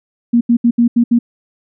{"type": "tone bursts at uneven times", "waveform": "sine", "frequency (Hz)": 236.6, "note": "A#3", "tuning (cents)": 26, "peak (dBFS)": -7, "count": 6, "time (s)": [[0.33, 0.41], [0.49, 0.57], [0.64, 0.71], [0.78, 0.88], [0.96, 1.04], [1.11, 1.19]], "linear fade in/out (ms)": 10, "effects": []}